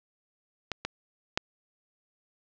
clicks, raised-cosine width 0.2 ms, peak -13 / -13 / -7 dBFS, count 3, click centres 0.717 / 0.85 / 1.375 s, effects low-pass 5000 Hz 12 dB/octave

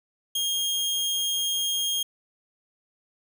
sawtooth tone, 3239 Hz, G#7, 44 cents flat, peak -21 dBFS, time 0.35-2.03 s, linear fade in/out 5 ms, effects none

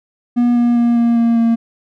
triangle tone with pitch steps, 241.2 / 239 / 236.8 / 234.6 / 232.4 / 230.3 Hz, B3 / A#3 / A#3 / A#3 / A#3 / A#3, -41 / +43 / +27 / +11 / -5 / -21 cents, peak -8 dBFS, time 0.36-1.56 s, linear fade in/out 20 ms, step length 200 ms, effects none

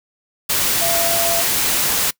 sine tone in noise, 677 Hz, E5, 46 cents sharp, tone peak -21 dBFS, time 0.81-1.42 s, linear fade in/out 10 ms, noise white, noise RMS -18 dBFS, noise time 0.49-2.11 s, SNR -6 dB, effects noise-tail reverb RT60 0.1 s tail -23 dB re dry

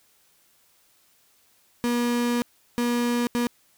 35% pulse tone bursts at uneven times, 240.1 Hz, B3, 49 cents flat, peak -20 dBFS, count 3, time 1.84-2.42 / 2.78-3.27 / 3.35-3.47 s, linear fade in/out 0 ms, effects white hiss -62 dBFS RMS until 3.77 s

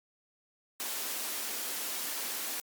white high-pass noise, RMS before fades -36 dBFS, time 0.8-2.6 s, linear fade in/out 0 ms, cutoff 210 Hz, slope 96 dB/octave, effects Opus 48 kbps

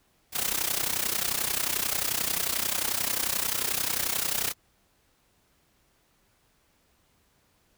white noise with amplitude modulation, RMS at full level -25 dBFS, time 0.32-4.54 s, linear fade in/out 50 ms, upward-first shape sine, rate 31.3 Hz, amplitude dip 80%, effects pink hiss -67 dBFS RMS until 7.77 s

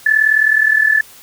sine tone with amplitude modulation, 1740 Hz, A6, 20 cents flat, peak -6 dBFS, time 0.06-1.01 s, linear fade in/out 5 ms, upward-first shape sine, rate 39.4 Hz, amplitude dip 75%, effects white hiss -41 dBFS RMS until 1.22 s

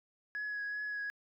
sine tone with vibrato, 1677 Hz, G#6, 16 cents sharp, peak -34 dBFS, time 0.35-1.1 s, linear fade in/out 0 ms, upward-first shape triangle, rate 2.6 Hz, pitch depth 20 cents each way, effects tanh soft clip ceiling -33 dBFS

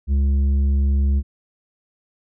triangle tone with tanh clipping, 69.3 Hz, C#2, in tune, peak -16 dBFS, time 0.07-1.23 s, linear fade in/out 50 ms, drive 11 dB, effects none

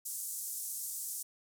white band-pass noise, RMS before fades -40 dBFS, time 0.05-1.23 s, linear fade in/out 10 ms, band 6800 to 13000 Hz, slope 24 dB/octave, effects none

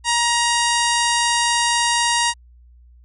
harmonic tone, 944 Hz, A#5, 22 cents sharp, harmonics 1 / 2 / 3 / 4 / 5 / 6 / 7 / 8 / 9 / 10, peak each -20 / -23 / -25 / -26 / -27 / -28 / -28 / -29 / -30 / -30 dBFS, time 0.04-2.34 s, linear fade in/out 50 ms, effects added 60 Hz sine -45 dBFS peak until 3.04 s

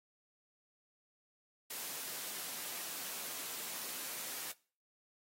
white high-pass noise, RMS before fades -43 dBFS, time 1.7-4.52 s, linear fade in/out 5 ms, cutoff 190 Hz, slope 12 dB/octave, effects noise-tail reverb RT60 0.4 s tail -21 dB re dry + AAC 48 kbps

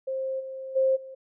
sine tone with level steps, 529 Hz, C5, 19 cents sharp, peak -27 / -34 / -19 / -39 dBFS, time 0.07-1.15 s, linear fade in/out 10 ms, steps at 0.39 / 0.75 / 0.95 s, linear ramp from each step 20 ms, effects none

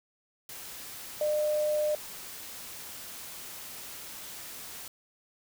sine tone in noise, 603 Hz, D5, 46 cents sharp, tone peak -25 dBFS, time 1.21-1.95 s, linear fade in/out 2 ms, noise white, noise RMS -43 dBFS, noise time 0.49-4.88 s, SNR +15 dB, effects none

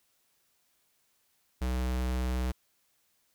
square tone, 62.9 Hz, B1, 32 cents sharp, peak -29 dBFS, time 1.61-2.52 s, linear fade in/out 10 ms, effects white hiss -72 dBFS RMS until 3.34 s

